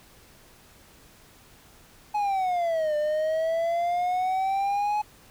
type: exponential two-way sweep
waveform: triangle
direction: down then up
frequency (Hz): 847 to 596 to 847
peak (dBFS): -21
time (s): 2.14-5.02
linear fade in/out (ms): 10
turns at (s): 2.96
effects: pink hiss -54 dBFS RMS until 5.3 s